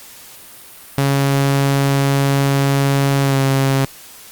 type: tone with pitch glide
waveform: sawtooth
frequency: 138.59 to 135.66 Hz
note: C#3 to C#3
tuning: 0 to -37 cents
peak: -9 dBFS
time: 0.98-3.85 s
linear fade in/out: 0 ms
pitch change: -37 cents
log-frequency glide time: 3.23-3.38 s
effects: white hiss -39 dBFS RMS until 4.31 s + Opus 48 kbps